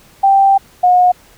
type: tone pair in turn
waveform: sine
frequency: 784 / 722.5 Hz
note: G5 / F#5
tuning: 0 / -41 cents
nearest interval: minor second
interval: 141 cents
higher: first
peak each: -6 dBFS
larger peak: neither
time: 0.23-0.58 / 0.83-1.12 s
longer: first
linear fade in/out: 10 ms
effects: pink hiss -46 dBFS RMS until 1.37 s